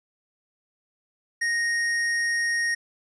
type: tone with hard clipping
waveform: sine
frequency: 1864.7 Hz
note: A#6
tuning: in tune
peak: -24 dBFS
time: 1.41-2.75 s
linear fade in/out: 10 ms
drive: 14 dB
effects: resampled to 22050 Hz